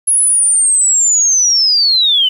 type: linear sweep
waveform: sine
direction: down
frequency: 10610 to 2960 Hz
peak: -8 dBFS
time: 0.07-2.29 s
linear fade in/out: 10 ms
effects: 7-bit